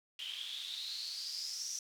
white noise with band-pass filter sweep, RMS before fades -42 dBFS, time 0.19-1.79 s, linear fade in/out 2 ms, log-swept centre 3000 to 5900 Hz, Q 9.6, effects none

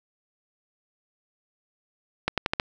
accelerating click train, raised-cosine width 0.3 ms, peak -7 dBFS, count 5, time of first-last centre 2.28-2.599 s, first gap 97 ms, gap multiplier 0.87, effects none

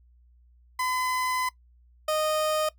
30% pulse tone pair in turn, 1014 / 618.2 Hz, B5 / D#5, +45 / -11 cents, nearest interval major sixth, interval 856 cents, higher first, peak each -23 / -21 dBFS, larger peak second, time 0.79-1.49 / 2.08-2.69 s, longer first, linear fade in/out 5 ms, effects noise-tail reverb RT60 0.1 s tail -19 dB re dry + added 60 Hz sine -55 dBFS peak until 2.78 s

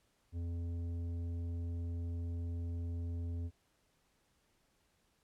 sine tone with tanh clipping, 85.3 Hz, F2, 40 cents flat, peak -38 dBFS, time 0.32-3.51 s, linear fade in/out 50 ms, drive 10 dB, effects pink hiss -75 dBFS RMS until 5.23 s + low-pass 12000 Hz 12 dB/octave

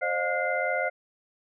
sine tone cluster, 528 / 613 / 708 / 1438 / 2078 Hz, C5 / D#5 / F5 / F#6 / C7, +16 / -26 / +23 / -50 / -12 cents, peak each -31 dBFS, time 0.01-0.9 s, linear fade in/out 20 ms, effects none

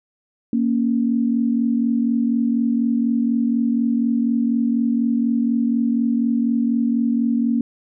sine tone pair together, 233.1 / 277.2 Hz, A#3 / C#4, 0 / 0 cents, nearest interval minor third, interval 300 cents, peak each -17 / -22 dBFS, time 0.53-7.61 s, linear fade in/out 2 ms, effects none

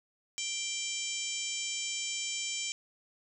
harmonic tone, 784 Hz, G5, in tune, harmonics 3 / 4 / 5 / 6 / 7 / 8 / 9 / 10, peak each -40 / -39 / -47 / -48 / -42 / -43 / -39 / -43 dBFS, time 0.38-2.72 s, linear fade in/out 0 ms, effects none

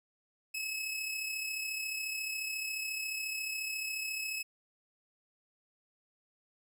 sawtooth tone with amplitude modulation, 2582 Hz, E7, 37 cents flat, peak -30 dBFS, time 0.54-4.43 s, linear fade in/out 10 ms, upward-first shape sine, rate 34.2 Hz, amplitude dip 40%, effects none

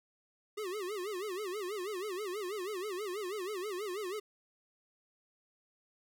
square tone with vibrato, 391.8 Hz, G4, 1 cent flat, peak -37 dBFS, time 0.57-4.2 s, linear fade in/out 10 ms, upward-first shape sine, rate 6.2 Hz, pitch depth 180 cents each way, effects none

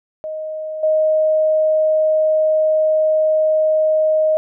sine tone with level steps, 624 Hz, D#5, 5 cents sharp, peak -23 / -12 dBFS, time 0.24-4.37 s, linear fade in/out 0 ms, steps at 0.83 s, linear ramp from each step 5 ms, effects none

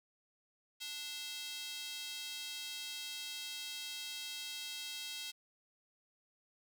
square tone with high-pass filter, 293.7 Hz, D4, in tune, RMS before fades -44 dBFS, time 0.8-5.32 s, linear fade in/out 20 ms, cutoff 3400 Hz, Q 2.1, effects none

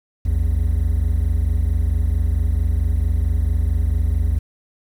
triangle tone pair together, 57.92 / 82.41 Hz, A#1 / E2, -10 / 0 cents, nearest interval tritone, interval 610 cents, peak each -16 dBFS, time 0.25-4.39 s, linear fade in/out 10 ms, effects tanh soft clip ceiling -7 dBFS + 8-bit

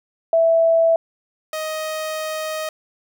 sine / sawtooth tone pair in turn, 659.3 / 625.9 Hz, E5 / D#5, 0 / +10 cents, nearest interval minor second, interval 90 cents, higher first, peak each -12 / -20 dBFS, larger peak first, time 0.33-0.96 / 1.53-2.69 s, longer second, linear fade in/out 2 ms, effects none

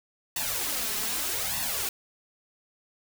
white noise with flanger, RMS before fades -30 dBFS, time 0.36-1.89 s, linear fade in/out 2 ms, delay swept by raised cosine 1.1 to 4.7 ms, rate 0.82 Hz, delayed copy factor +0.8, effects none

